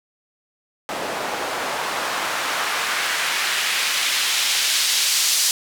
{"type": "noise with band-pass filter sweep", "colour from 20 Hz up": "white", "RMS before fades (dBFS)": -22, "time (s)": [0.89, 5.51], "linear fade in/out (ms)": 0, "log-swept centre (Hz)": [550, 5300], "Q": 0.93, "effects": []}